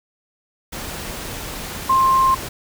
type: tone in noise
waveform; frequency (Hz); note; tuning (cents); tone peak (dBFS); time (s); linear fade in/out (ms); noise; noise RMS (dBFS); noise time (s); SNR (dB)
sine; 1056; C6; +16; -12; 1.89-2.35; 10; pink; -30; 0.72-2.49; +15
effects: none